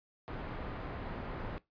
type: low-pass noise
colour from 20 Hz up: pink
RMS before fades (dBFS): -41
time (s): 0.28-1.58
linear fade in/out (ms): 0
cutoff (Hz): 1600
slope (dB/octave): 12
effects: noise-tail reverb RT60 0.2 s tail -20 dB re dry + resampled to 11025 Hz